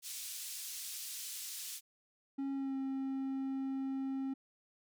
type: band-pass noise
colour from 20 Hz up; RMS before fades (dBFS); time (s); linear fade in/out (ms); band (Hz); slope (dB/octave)
white; -44; 0.02-1.81; 50; 3500 to 12000; 12
type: tone with pitch glide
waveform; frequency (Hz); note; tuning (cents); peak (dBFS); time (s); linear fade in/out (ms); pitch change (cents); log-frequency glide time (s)
triangle; 273.8 to 268.2; C#4 to C4; -21 to +43; -33; 2.38-4.34; 10; -36; 2.53-2.76
effects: none